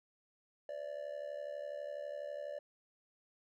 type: tone with amplitude modulation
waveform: triangle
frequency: 583 Hz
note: D5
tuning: 13 cents flat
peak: -35 dBFS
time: 0.69-2.59 s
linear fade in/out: 2 ms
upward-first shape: sine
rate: 72.1 Hz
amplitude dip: 80%
effects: none